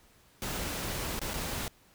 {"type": "noise with dropouts", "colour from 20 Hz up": "pink", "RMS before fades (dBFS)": -35, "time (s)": [0.42, 1.68], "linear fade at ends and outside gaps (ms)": 1, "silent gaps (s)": [[1.193, 1.215], [1.335, 1.339]], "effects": ["pink hiss -62 dBFS RMS until 1.94 s"]}